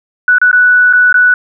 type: tone with dropouts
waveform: sine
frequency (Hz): 1480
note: F#6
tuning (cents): 0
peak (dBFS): -4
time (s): 0.28-1.34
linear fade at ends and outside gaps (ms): 2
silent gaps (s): 0.384-0.415 / 0.514-0.529 / 0.928-0.934 / 1.127-1.142
effects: none